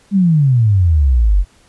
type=exponential sweep; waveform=sine; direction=down; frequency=206.4 to 43.94 Hz; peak=-8 dBFS; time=0.11-1.45 s; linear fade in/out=50 ms; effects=pink hiss -51 dBFS RMS until 1.68 s + resampled to 24000 Hz